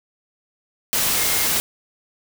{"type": "tone in noise", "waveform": "sine", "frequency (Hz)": 2128, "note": "C7", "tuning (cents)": 29, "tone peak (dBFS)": -31, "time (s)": [1.17, 1.46], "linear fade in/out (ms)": 0, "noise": "white", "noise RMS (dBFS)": -20, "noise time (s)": [0.93, 1.6], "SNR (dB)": -14, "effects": []}